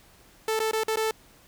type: tone with dropouts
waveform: sawtooth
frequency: 440 Hz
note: A4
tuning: in tune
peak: -20 dBFS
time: 0.48-1.11 s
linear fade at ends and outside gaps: 2 ms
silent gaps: 0.592-0.601 / 0.712-0.732 / 0.835-0.881 / 0.959-0.971 s
effects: pink hiss -56 dBFS RMS until 1.47 s